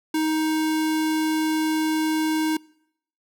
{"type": "tone", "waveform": "square", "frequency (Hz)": 313.6, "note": "D#4", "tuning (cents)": 14, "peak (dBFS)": -21, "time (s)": [0.14, 2.57], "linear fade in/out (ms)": 5, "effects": ["noise-tail reverb RT60 0.7 s tail -24 dB re dry"]}